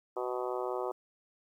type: harmonic tone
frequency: 125 Hz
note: B2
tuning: 21 cents sharp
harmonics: 3 / 4 / 5 / 6 / 7 / 8 / 9 / 10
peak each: -36 / -38 / -40 / -42 / -43 / -44 / -45 / -46 dBFS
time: 0.16-0.92 s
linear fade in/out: 10 ms
effects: 11-bit